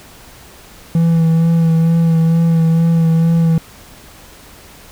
triangle tone with vibrato, 164.81 Hz, E3, in tune, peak -7 dBFS, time 0.95-3.58 s, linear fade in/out 2 ms, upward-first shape sine, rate 2.2 Hz, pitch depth 21 cents each way, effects pink hiss -40 dBFS RMS until 4.91 s

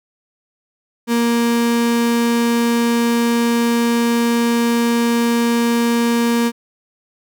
35% pulse tone, 234.7 Hz, A#3, 12 cents sharp, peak -12 dBFS, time 1.07-6.52 s, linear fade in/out 50 ms, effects none

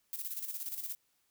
violet noise with tremolo, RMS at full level -38 dBFS, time 0.13-0.95 s, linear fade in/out 0 ms, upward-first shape square, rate 17 Hz, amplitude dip 60%, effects white hiss -75 dBFS RMS until 1.3 s

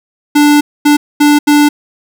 square tone bursts at uneven times, 293.7 Hz, D4, in tune, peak -5 dBFS, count 4, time 0.35-0.61 / 0.85-0.97 / 1.2-1.39 / 1.47-1.69 s, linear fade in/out 10 ms, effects none

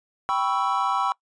triangle chord, C# half-diminished seventh, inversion second, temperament equal, 784 / 987.8 / 1108.7 / 1318.5 Hz, G5 / B5 / C#6 / E6, 0 / 0 / 0 / 0 cents, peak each -25 dBFS, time 0.29-1.12 s, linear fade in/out 0 ms, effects noise-tail reverb RT60 0.1 s tail -23 dB re dry + resampled to 22050 Hz

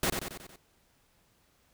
pink noise with echo, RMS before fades -28 dBFS, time 0.03-0.1 s, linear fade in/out 2 ms, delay 92 ms, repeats 5, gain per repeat -5 dB, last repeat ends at 0.56 s, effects pink hiss -68 dBFS RMS until 1.73 s

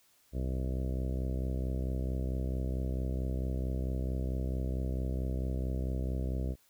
harmonic tone, 64.5 Hz, C2, 24 cents flat, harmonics 1 / 2 / 3 / 4 / 5 / 6 / 7 / 8 / 9 / 10, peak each -32 / -38 / -42 / -44 / -46 / -48 / -49 / -50 / -51 / -52 dBFS, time 0.32-6.56 s, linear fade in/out 50 ms, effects white hiss -67 dBFS RMS until 6.69 s

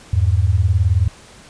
sine beating tone pair, 82.7 / 101.7 Hz, E2 / G#2, +6 / -36 cents, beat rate 19 Hz, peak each -15 dBFS, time 0.13-1.08 s, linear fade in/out 5 ms, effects pink hiss -43 dBFS RMS until 1.49 s + resampled to 22050 Hz

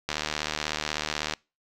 click train, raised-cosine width 0.2 ms, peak -10 dBFS, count 96, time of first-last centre 0.09-1.337 s, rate 76.2 Hz, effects noise-tail reverb RT60 0.3 s tail -26 dB re dry

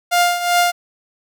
sawtooth tone with tremolo, 703 Hz, F5, 11 cents sharp, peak -7 dBFS, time 0.11-0.72 s, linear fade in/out 20 ms, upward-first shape triangle, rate 2.6 Hz, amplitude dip 75%, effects none

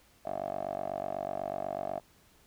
10% pulse tone with band-pass filter, 48.08 Hz, G1, 33 cents flat, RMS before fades -36 dBFS, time 0.25-2 s, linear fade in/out 10 ms, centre 650 Hz, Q 6.6, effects pink hiss -63 dBFS RMS until 2.46 s

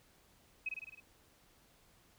sine tone with echo, 2543 Hz, D#7, 37 cents sharp, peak -34 dBFS, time 0.66-0.69 s, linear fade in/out 5 ms, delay 52 ms, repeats 6, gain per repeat -3 dB, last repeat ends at 1.002 s, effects pink hiss -67 dBFS RMS until 2.18 s

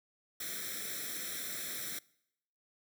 white noise with comb filter, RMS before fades -40 dBFS, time 0.4-1.99 s, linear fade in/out 5 ms, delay 0.53 ms, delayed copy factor +0.95, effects noise-tail reverb RT60 0.8 s tail -24 dB re dry + high-pass 150 Hz 12 dB/octave

